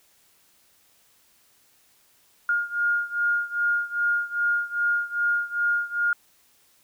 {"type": "beating tone pair", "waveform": "sine", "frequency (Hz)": [1418, 1420.5], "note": ["F6", "F6"], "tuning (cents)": [26, 29], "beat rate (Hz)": 2.5, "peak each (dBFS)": [-24, -26], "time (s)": [2.49, 6.13], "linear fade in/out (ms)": 2, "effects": ["white hiss -61 dBFS RMS until 6.83 s"]}